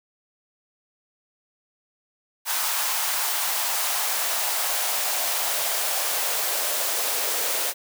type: noise with high-pass filter sweep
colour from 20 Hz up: white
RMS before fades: -25 dBFS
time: 2.45-7.74 s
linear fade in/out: 50 ms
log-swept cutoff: 920 to 500 Hz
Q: 2.1
effects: none